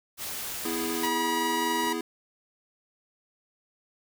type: noise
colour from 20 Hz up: white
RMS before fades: -35 dBFS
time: 0.17-1.1 s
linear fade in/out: 50 ms
type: chord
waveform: square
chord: E major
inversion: second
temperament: equal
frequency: 246.9 / 329.6 / 415.3 Hz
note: B3 / E4 / G#4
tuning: 0 / 0 / 0 cents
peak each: -36 / -33 / -35 dBFS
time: 0.65-2.01 s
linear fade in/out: 2 ms
type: tone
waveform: sawtooth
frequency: 965 Hz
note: B5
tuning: 40 cents flat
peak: -23 dBFS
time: 1.03-1.93 s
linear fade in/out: 5 ms
type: clicks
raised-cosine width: 1 ms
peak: -32 dBFS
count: 2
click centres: 1.842 / 1.869 s
effects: none